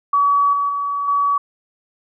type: tone with level steps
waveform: sine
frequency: 1137 Hz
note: C#6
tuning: 44 cents sharp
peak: -12 / -16 / -19 / -14 dBFS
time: 0.13-1.38 s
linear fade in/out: 5 ms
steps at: 0.53 / 0.69 / 1.08 s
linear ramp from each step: 2 ms
effects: none